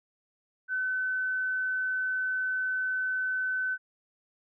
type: tone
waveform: sine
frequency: 1516 Hz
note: F#6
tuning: 42 cents sharp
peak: -27 dBFS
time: 0.68-3.78 s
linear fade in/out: 50 ms
effects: none